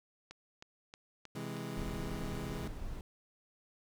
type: click train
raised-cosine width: 0.2 ms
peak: -31 dBFS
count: 5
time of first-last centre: 0.31-1.568 s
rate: 3.18 Hz
type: chord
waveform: 25% pulse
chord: C augmented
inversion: none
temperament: equal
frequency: 130.81 / 164.81 / 207.7 Hz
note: C3 / E3 / G#3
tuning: 0 / 0 / 0 cents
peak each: -40 dBFS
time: 1.35-2.68 s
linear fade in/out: 5 ms
type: noise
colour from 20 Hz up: brown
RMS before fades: -42 dBFS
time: 1.77-3.01 s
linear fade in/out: 2 ms
effects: none